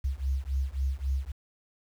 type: beating tone pair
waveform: sine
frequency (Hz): 65.41 / 69.11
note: C2 / C#2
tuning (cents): 0 / -5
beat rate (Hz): 3.7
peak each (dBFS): -30 / -30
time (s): 0.04-1.32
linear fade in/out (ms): 10
effects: 9-bit